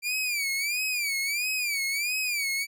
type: tone with vibrato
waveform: sawtooth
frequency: 2349 Hz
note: D7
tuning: in tune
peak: -23 dBFS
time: 0.02-2.67 s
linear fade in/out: 50 ms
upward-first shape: sine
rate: 1.5 Hz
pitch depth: 140 cents each way
effects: none